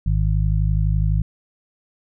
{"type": "harmonic tone", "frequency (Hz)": 51.91, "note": "G#1", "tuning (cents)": 0, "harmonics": [1, 2, 3], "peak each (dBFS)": [-18, -21, -23], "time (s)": [0.06, 1.22], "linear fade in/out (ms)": 5, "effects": []}